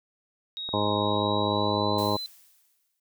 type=tone with pitch glide; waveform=sine; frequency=3777 to 4048 Hz; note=A#7 to B7; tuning=+22 to +42 cents; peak=-32 dBFS; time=0.57-2.26 s; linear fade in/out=0 ms; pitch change=+120 cents; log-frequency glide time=0.94-2.13 s
type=click; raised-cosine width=1 ms; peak=-26 dBFS; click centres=0.69 s
type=harmonic tone; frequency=103.83 Hz; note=G#2; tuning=in tune; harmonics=1 / 2 / 3 / 4 / 5 / 6 / 8 / 9 / 10; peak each=-32 / -32 / -32 / -32 / -32 / -32 / -32 / -32 / -32 dBFS; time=0.73-2.17 s; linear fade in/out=10 ms
type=noise with exponential decay; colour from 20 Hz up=blue; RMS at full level=-39 dBFS; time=1.98-3 s; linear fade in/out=5 ms; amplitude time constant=220 ms
effects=none